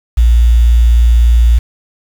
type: tone with quantisation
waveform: sine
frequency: 58.27 Hz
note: A#1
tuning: in tune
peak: -4 dBFS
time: 0.17-1.59 s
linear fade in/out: 10 ms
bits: 5
effects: none